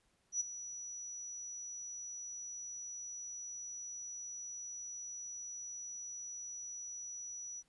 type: tone with ADSR envelope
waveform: sine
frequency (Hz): 5880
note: F#8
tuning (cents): -12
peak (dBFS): -30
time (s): 0.32-7.63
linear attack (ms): 84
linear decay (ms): 14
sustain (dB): -13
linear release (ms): 42
effects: pink hiss -75 dBFS RMS until 7.68 s + resampled to 24000 Hz